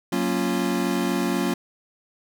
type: chord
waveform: square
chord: Gb major seventh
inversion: none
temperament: equal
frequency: 185 / 233.1 / 277.2 / 349.2 Hz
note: Gb3 / Bb3 / Db4 / F4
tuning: 0 / 0 / 0 / 0 cents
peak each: -28 dBFS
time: 0.12-1.54 s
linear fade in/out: 5 ms
effects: none